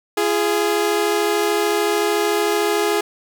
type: tone pair together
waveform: sawtooth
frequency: 341.8 / 415.3 Hz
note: F4 / G#4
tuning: -37 / 0 cents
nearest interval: minor third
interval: 337 cents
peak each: -18 / -14 dBFS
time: 0.17-3.01 s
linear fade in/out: 5 ms
effects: none

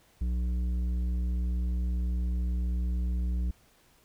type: tone with tanh clipping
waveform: sine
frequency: 60.8 Hz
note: B1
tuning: 26 cents flat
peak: -28 dBFS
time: 0.21-3.51 s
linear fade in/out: 5 ms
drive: 9 dB
effects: pink hiss -63 dBFS RMS until 4.04 s

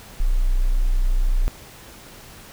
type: tone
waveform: sine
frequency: 31.03 Hz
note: B0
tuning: 9 cents sharp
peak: -15 dBFS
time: 0.2-1.48 s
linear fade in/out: 0 ms
effects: pink hiss -43 dBFS RMS until 2.52 s

